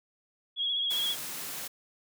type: tone with vibrato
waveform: sine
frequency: 3322 Hz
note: G#7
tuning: in tune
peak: -27 dBFS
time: 0.56-1.16 s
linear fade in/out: 50 ms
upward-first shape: sine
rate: 15 Hz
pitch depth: 39 cents each way
type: high-pass noise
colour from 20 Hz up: white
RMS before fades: -38 dBFS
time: 0.9-1.68 s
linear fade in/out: 10 ms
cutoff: 110 Hz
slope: 48 dB/octave
effects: none